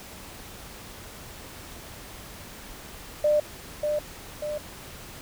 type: tone with echo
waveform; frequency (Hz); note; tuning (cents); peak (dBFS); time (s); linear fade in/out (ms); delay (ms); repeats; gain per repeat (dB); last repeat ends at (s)
sine; 598; D5; +31; -18; 3.24-3.4; 5; 590; 2; -5; 4.58
effects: pink hiss -43 dBFS RMS until 5.21 s